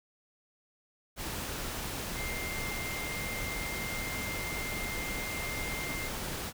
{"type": "tone in noise", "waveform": "sine", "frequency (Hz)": 2103, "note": "C7", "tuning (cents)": 8, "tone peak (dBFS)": -38, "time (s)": [2.14, 6.11], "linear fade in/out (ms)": 50, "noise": "pink", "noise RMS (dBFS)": -37, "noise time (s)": [1.16, 6.53], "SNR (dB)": -4, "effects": []}